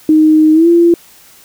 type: tone with pitch glide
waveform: sine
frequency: 311 to 341.1 Hz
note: D#4 to F4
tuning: -1 to -41 cents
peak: -4 dBFS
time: 0.09-0.94 s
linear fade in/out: 2 ms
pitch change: +160 cents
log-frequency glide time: 0.53-0.68 s
effects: white hiss -42 dBFS RMS until 1.44 s